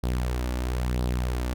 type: tone with flanger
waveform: sawtooth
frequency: 61.74 Hz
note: B1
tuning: in tune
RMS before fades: -27 dBFS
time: 0.03-1.54 s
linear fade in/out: 10 ms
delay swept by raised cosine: 0.21 to 3.51 ms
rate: 1 Hz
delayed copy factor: +0.5
effects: none